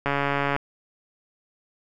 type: click train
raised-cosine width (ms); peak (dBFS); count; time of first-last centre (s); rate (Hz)
0.5; -9; 72; 0.06-0.564; 141
effects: none